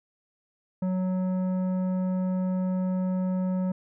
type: tone with tanh clipping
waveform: sine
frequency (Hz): 185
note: F#3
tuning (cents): 0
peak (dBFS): -26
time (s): 0.82-3.72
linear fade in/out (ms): 5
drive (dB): 11
effects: none